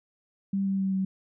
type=tone with pitch steps; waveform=sine; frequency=196 / 194.2 / 192.41 / 190.64 Hz; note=G3 / G3 / G3 / G3; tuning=0 / -16 / -32 / -48 cents; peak=-24 dBFS; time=0.53-1.05 s; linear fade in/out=5 ms; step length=130 ms; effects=none